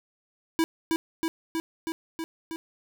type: tone with echo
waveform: square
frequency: 326 Hz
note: E4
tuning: 19 cents flat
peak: -21 dBFS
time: 0.59-0.64 s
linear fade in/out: 0 ms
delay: 320 ms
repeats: 6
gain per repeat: -2 dB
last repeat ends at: 2.56 s
effects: none